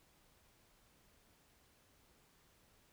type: silence
effects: pink hiss -70 dBFS RMS until 2.92 s